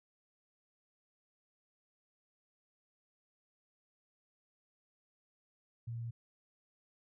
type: tone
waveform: sine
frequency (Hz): 116.54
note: A#2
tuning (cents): 0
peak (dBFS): -38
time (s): 5.87-6.11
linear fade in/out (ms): 10
effects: none